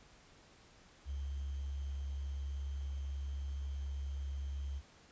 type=tone with sample-and-hold; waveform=sine; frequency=69.3 Hz; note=C#2; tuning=in tune; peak=-37 dBFS; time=1.05-4.82 s; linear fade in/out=50 ms; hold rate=3150 Hz; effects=pink hiss -62 dBFS RMS until 5.11 s + resampled to 16000 Hz